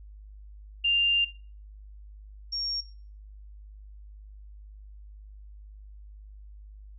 sine tone pair in turn, 2794 / 5540 Hz, F7 / F8, 0 / -15 cents, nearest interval octave, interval 1185 cents, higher second, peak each -21 / -29 dBFS, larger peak first, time 0.84-1.25 / 2.52-2.81 s, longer first, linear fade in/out 10 ms, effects noise-tail reverb RT60 0.4 s tail -18 dB re dry + added 51 Hz sine -44 dBFS peak until 6.98 s

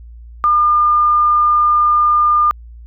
sine tone, 1206 Hz, D6, 46 cents sharp, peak -9 dBFS, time 0.44-2.51 s, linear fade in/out 0 ms, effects added 58 Hz sine -33 dBFS peak until 2.86 s

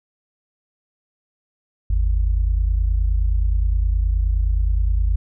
sine tone pair together, 50.33 / 79.9 Hz, G1 / D#2, +46 / +47 cents, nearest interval minor sixth, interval 801 cents, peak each -16 / -23 dBFS, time 1.9-5.16 s, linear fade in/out 5 ms, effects none

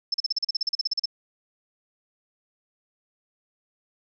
sine tone bursts, 5274 Hz, E8, in tune, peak -21 dBFS, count 16, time 0.12-1.057 s, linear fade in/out 5 ms, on 22 ms, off 39 ms, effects none

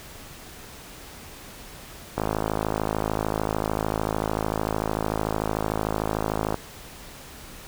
click train, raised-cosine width 1 ms, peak -10 dBFS, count 234, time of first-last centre 2.18-6.543 s, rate 53.4 Hz, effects pink hiss -43 dBFS RMS until 7.67 s

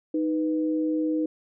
sine tone pair together, 311.7 / 494.8 Hz, D#4 / B4, +3 / +3 cents, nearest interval minor sixth, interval 800 cents, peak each -23 / -31 dBFS, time 0.14-1.26 s, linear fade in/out 5 ms, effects none

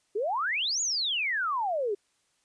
sine exponential two-way sweep, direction up then down, 384.3 to 7040 to 384.3 Hz, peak -26 dBFS, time 0.15-1.95 s, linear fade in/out 10 ms, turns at 0.81 s, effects white hiss -71 dBFS RMS until 2.44 s + resampled to 22050 Hz

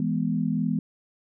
sine chord, E major, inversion none, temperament equal with one note detuned, 164.15 / 207.7 / 246.9 Hz, E3 / G#3 / B3, -7 / 0 / 0 cents, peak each -27 dBFS, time 0-0.79 s, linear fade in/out 2 ms, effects none

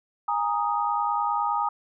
sine chord, Ab suspended second, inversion none, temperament equal with one note detuned, 822.5 / 932.3 / 1244.5 Hz, Ab5 / Bb5 / Eb6, -17 / 0 / 0 cents, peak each -27 dBFS, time 0.28-1.69 s, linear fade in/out 5 ms, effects none

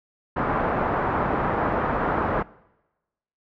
white low-pass noise, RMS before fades -24 dBFS, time 0.36-2.43 s, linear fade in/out 10 ms, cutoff 1300 Hz, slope 24 dB/octave, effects noise-tail reverb RT60 1.0 s tail -22 dB re dry

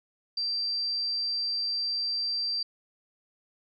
sine tone, 4699 Hz, D8, in tune, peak -27 dBFS, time 0.37-2.63 s, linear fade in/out 5 ms, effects none

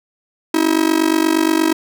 45% pulse tone with amplitude modulation, 320.9 Hz, E4, 46 cents flat, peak -9 dBFS, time 0.54-1.73 s, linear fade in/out 5 ms, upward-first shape sine, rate 48.5 Hz, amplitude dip 90%, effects none

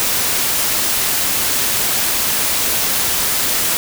white noise, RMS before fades -17 dBFS, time 0-3.77 s, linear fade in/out 0 ms, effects none

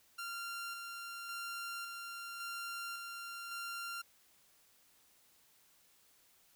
sawtooth tone with tremolo, 1385 Hz, F6, 15 cents flat, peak -37 dBFS, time 0.18-4.02 s, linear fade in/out 10 ms, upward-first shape square, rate 0.9 Hz, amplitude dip 30%, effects white hiss -68 dBFS RMS until 6.55 s

